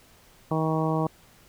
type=harmonic tone; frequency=158.6 Hz; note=D#3; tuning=33 cents sharp; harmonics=1 / 2 / 3 / 4 / 5 / 6 / 7; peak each=-26 / -29 / -31 / -32 / -33 / -34 / -34 dBFS; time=0.51-1.07 s; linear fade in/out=2 ms; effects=pink hiss -56 dBFS RMS until 1.48 s